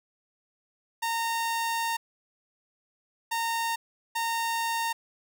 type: tone bursts at uneven times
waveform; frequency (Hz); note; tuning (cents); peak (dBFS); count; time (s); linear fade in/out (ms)
sawtooth; 919; A#5; -25; -23; 3; 1.02-1.97 / 3.31-3.76 / 4.15-4.93; 10
effects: none